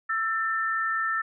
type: tone pair together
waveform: sine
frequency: 1328.1 / 1789 Hz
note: E6 / A6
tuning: +13 / +28 cents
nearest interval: perfect fourth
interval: 515 cents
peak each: -27 dBFS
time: 0.09-1.22 s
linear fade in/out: 10 ms
effects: none

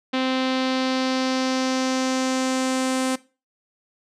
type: tone with low-pass filter sweep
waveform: sawtooth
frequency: 260 Hz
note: C4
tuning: 11 cents flat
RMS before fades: -23 dBFS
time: 0.13-3.16 s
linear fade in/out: 10 ms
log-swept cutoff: 3600 to 8900 Hz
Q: 2.1
effects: noise-tail reverb RT60 0.3 s tail -18 dB re dry

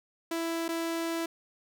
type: tone with dropouts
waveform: sawtooth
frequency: 331.5 Hz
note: E4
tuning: 10 cents sharp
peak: -26 dBFS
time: 0.31-1.26 s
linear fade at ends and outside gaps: 5 ms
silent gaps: 0.682-0.688 s
effects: none

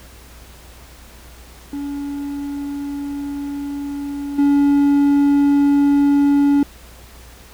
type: tone with level steps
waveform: triangle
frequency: 284.1 Hz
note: C#4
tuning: 43 cents sharp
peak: -21 / -9 dBFS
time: 1.73-6.63 s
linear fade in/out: 2 ms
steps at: 4.38 s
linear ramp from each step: 10 ms
effects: added 60 Hz sine -42 dBFS peak until 7.53 s + pink hiss -44 dBFS RMS until 7.53 s

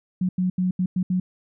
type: tone bursts at uneven times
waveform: sine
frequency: 183 Hz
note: F#3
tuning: 19 cents flat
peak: -19 dBFS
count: 6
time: 0.21-0.29 / 0.38-0.5 / 0.58-0.71 / 0.79-0.86 / 0.96-1.03 / 1.1-1.2 s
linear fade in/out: 5 ms
effects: none

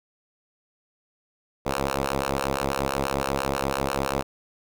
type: ring-modulated tone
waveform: 5% pulse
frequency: 68.4 Hz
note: C#2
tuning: 23 cents flat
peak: -10 dBFS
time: 1.65-4.23 s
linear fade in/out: 20 ms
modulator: 516 Hz
effects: none

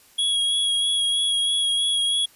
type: tone with vibrato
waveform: square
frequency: 3322 Hz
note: G#7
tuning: in tune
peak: -20 dBFS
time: 0.18-2.26 s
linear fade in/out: 10 ms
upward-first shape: sine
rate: 3.1 Hz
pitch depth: 17 cents each way
effects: white hiss -54 dBFS RMS until 2.35 s + resampled to 32000 Hz

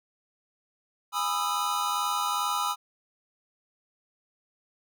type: chord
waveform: square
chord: E major seventh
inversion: first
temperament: just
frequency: 824.1 / 988.9 / 1236.1 / 1318.5 Hz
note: G#5 / B5 / D#6 / E6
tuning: -14 / +2 / -12 / 0 cents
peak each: -35 / -32 / -31 / -33 dBFS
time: 1.12-2.76 s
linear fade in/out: 50 ms
effects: none

